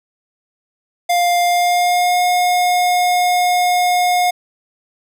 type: tone with pitch glide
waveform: square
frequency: 702 to 717.6 Hz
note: F5 to F5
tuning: +9 to +47 cents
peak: -13 dBFS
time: 1.09-4.31 s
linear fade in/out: 10 ms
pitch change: +38 cents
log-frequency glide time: 1.41-2.22 s
effects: none